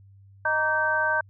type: harmonic tone with a mistuned harmonic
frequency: 310.5 Hz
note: D#4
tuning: 3 cents flat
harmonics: 2 / 3 / 4 / 5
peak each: -29 / -27 / -34 / -23 dBFS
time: 0.45-1.21 s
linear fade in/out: 5 ms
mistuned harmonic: 4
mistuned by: -120 cents
effects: added 98 Hz sine -49 dBFS peak until 1.29 s